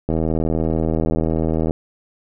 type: click train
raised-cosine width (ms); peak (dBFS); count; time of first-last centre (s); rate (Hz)
2; -7; 131; 0.09-1.709; 80.3
effects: none